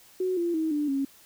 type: tone with pitch steps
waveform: sine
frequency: 370 / 343.2 / 318.4 / 295.4 / 274 Hz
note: F#4 / F4 / D#4 / D4 / C#4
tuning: 0 / -30 / +40 / +10 / -20 cents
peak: -24 dBFS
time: 0.2-1.05 s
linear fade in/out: 5 ms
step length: 170 ms
effects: white hiss -55 dBFS RMS until 1.25 s